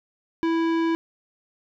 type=tone with tanh clipping; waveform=sine; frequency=329.6 Hz; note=E4; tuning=in tune; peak=-22 dBFS; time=0.43-0.95 s; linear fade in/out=0 ms; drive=17 dB; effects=none